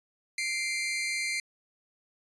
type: tone pair together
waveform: sawtooth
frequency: 2092 / 2348 Hz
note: C7 / D7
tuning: -1 / -1 cents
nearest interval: major second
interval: 200 cents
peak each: -27 / -31 dBFS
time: 0.38-1.4 s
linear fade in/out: 2 ms
effects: resampled to 24000 Hz